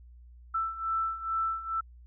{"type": "beating tone pair", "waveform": "sine", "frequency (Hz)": [1326, 1328.3], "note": ["E6", "E6"], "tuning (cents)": [10, 13], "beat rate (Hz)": 2.3, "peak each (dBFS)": [-34, -30], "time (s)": [0.54, 1.81], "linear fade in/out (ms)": 10, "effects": ["added 60 Hz sine -49 dBFS peak until 2.06 s"]}